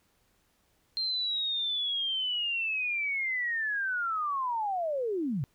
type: linear sweep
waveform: sine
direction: down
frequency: 4186 to 118.3 Hz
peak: -28 dBFS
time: 0.97-5.44 s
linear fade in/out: 0 ms
effects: pink hiss -70 dBFS RMS until 5.54 s